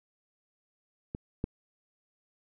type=clicks; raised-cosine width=3 ms; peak=-22 / -17 dBFS; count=2; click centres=1.149 / 1.441 s; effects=none